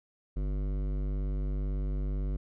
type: tone with hard clipping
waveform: sine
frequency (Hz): 49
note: G1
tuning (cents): 0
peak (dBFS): -31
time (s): 0.36-2.37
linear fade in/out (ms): 10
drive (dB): 15
effects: none